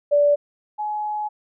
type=tone pair in turn; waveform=sine; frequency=581 / 844.4 Hz; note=D5 / G#5; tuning=-19 / +29 cents; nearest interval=tritone; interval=648 cents; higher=second; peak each=-13 / -23 dBFS; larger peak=first; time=0.11-0.36 / 0.78-1.29 s; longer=second; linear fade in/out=20 ms; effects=none